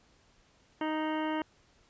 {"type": "harmonic tone with a mistuned harmonic", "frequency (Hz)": 311.1, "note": "D#4", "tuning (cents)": 0, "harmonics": [1, 2, 3, 4, 5, 6, 7, 9, 10], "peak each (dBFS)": [-32, -38, -36, -44, -44, -45, -47, -48, -50], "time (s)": [0.81, 1.42], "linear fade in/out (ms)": 2, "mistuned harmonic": 10, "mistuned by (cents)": -18, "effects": ["pink hiss -65 dBFS RMS until 1.89 s", "resampled to 16000 Hz"]}